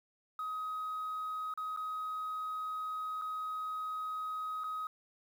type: tone with dropouts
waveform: sine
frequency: 1262 Hz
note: D#6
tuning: 24 cents sharp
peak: -34 dBFS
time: 0.39-4.87 s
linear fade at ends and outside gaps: 2 ms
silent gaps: 1.539-1.575 / 1.764-1.772 / 3.215-3.219 / 4.637-4.641 s
effects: tanh soft clip ceiling -33 dBFS + 10-bit